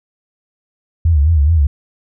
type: tone with vibrato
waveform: sine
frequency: 77 Hz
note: D#2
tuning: 17 cents flat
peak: -8 dBFS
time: 1.05-1.67 s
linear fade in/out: 5 ms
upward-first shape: sine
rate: 4.7 Hz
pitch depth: 160 cents each way
effects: none